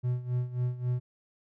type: tone with tremolo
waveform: triangle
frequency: 124 Hz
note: B2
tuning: 7 cents sharp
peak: -23 dBFS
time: 0.03-1 s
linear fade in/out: 20 ms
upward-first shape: sine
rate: 3.7 Hz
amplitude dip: 80%
effects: none